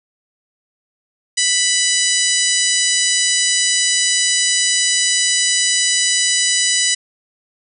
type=harmonic tone; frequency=989 Hz; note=B5; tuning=2 cents sharp; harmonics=2 / 3 / 4 / 5 / 6 / 7 / 8 / 9; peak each=-22 / -22 / -22 / -22 / -22 / -22 / -22 / -22 dBFS; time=1.37-6.95 s; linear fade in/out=10 ms; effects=none